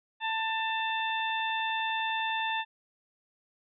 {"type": "harmonic tone", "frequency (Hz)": 890, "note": "A5", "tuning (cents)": 20, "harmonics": [1, 2, 3, 4], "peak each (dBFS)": [-31, -34, -36, -37], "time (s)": [0.2, 2.65], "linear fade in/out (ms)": 50, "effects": []}